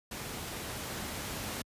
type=noise with level ramp; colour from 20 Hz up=pink; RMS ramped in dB=-40 to -37 dBFS; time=0.11-1.62 s; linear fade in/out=5 ms; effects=high-pass 60 Hz 12 dB/octave + resampled to 32000 Hz